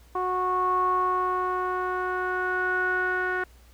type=tone with low-pass filter sweep; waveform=sawtooth; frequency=366.7 Hz; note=F#4; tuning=15 cents flat; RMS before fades=-26 dBFS; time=0.15-3.44 s; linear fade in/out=5 ms; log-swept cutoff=1000 to 1600 Hz; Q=8.9; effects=added 60 Hz sine -51 dBFS peak until 3.73 s + pink hiss -59 dBFS RMS until 3.73 s

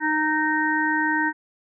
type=harmonic tone; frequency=309.1 Hz; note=D#4; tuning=11 cents flat; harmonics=1 / 3 / 5 / 6; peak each=-25 / -25 / -25 / -25 dBFS; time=0-1.33 s; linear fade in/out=50 ms; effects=none

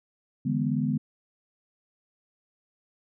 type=chord; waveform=sine; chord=E dominant seventh; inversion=third; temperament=equal with one note detuned; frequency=146.83 / 164.81 / 206.3 / 246.9 Hz; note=D3 / E3 / G#3 / B3; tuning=0 / 0 / -11 / 0 cents; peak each=-28 / -34 / -29 / -28 dBFS; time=0.45-0.98 s; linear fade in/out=10 ms; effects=none

